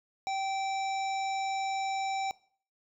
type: harmonic tone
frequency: 776 Hz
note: G5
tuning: 18 cents flat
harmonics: 1 / 3 / 5 / 7 / 9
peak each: -30 / -40 / -44 / -47 / -49 dBFS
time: 0.27-2.31 s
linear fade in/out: 0 ms
effects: noise-tail reverb RT60 0.5 s tail -20 dB re dry